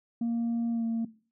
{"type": "tone with pitch glide", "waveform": "sine", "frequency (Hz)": [233.1, 228.3], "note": ["A#3", "A#3"], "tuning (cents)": [0, -36], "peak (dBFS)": -24, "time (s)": [0.21, 1.05], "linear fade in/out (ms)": 5, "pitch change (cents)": -36, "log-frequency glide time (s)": [0.71, 0.85], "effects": ["noise-tail reverb RT60 0.4 s tail -19 dB re dry", "tanh soft clip ceiling -25 dBFS"]}